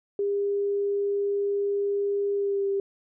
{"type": "tone with pitch glide", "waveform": "sine", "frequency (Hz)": [402.9, 395.3], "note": ["G4", "G4"], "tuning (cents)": [48, 15], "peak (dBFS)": -23, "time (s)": [0.19, 2.8], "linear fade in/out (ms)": 2, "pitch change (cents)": -33, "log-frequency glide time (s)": [2.34, 2.68], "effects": []}